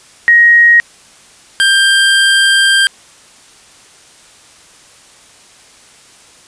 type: tone pair in turn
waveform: sine / 25% pulse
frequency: 1883 / 1586.4 Hz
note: A#6 / G6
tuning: +17 / +20 cents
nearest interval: minor third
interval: 297 cents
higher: first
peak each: -3 dBFS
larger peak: neither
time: 0.28-0.8 / 1.6-2.87 s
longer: second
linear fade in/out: 0 ms
effects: white hiss -42 dBFS RMS until 6.47 s + resampled to 22050 Hz